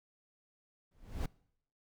brown noise with exponential growth, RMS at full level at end -30 dBFS, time 0.91-1.26 s, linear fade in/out 5 ms, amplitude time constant 74 ms, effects noise-tail reverb RT60 0.7 s tail -24 dB re dry

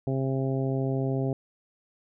harmonic tone, 133.6 Hz, C3, 36 cents sharp, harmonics 1 / 2 / 3 / 4 / 5 / 6, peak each -27 / -31 / -32 / -37 / -37 / -45 dBFS, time 0.07-1.33 s, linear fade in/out 2 ms, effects none

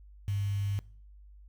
sine tone with quantisation, 100.3 Hz, G2, 40 cents sharp, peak -28 dBFS, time 0.28-0.79 s, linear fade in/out 0 ms, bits 8, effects noise-tail reverb RT60 0.5 s tail -22 dB re dry + added 50 Hz sine -50 dBFS peak until 1.48 s

